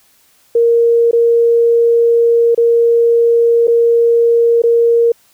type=tone with dropouts; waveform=sine; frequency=466.8 Hz; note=A#4; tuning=2 cents sharp; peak=-7 dBFS; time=0.55-5.12 s; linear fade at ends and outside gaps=5 ms; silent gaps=1.112-1.13 / 2.548-2.576 / 3.672-3.679 / 4.62-4.636 s; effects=white hiss -52 dBFS RMS until 5.33 s